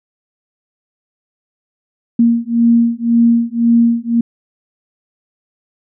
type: beating tone pair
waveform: sine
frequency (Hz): 232.6 / 234.5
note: A#3 / A#3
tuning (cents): -4 / +11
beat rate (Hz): 1.9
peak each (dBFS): -12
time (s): 2.19-4.21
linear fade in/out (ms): 5
effects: none